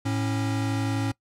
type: tone pair together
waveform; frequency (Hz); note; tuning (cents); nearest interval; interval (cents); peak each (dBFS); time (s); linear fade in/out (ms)
square; 109 / 274.7; A2 / C#4; -16 / -16; octave + major third; 1600; -27 / -29; 0.05-1.12; 10
effects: noise-tail reverb RT60 0.1 s tail -22 dB re dry + low-pass 10000 Hz 12 dB/octave